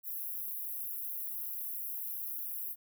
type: high-pass noise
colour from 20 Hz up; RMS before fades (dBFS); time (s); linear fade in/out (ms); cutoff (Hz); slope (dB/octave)
white; -39; 0.03-2.76; 50; 11000; 96
effects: none